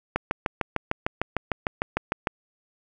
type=click train; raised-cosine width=0.5 ms; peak=-8 dBFS; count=15; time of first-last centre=0.16-2.272 s; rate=6.63 Hz; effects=none